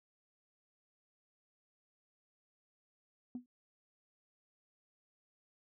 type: tone with exponential decay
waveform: sine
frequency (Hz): 246.9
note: B3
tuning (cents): 0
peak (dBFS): -34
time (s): 3.35-3.46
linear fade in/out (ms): 2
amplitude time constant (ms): 23
effects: noise-tail reverb RT60 0.1 s tail -17 dB re dry + tanh soft clip ceiling -35 dBFS